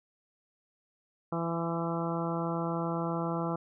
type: harmonic tone with a mistuned harmonic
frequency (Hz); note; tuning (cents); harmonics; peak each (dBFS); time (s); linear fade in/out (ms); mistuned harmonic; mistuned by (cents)
167.3; E3; +26; 1 / 2 / 3 / 4 / 5 / 6 / 7 / 8; -33 / -36 / -38 / -39 / -40 / -41 / -41 / -42; 1.32-3.56; 5; 6; +18
effects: none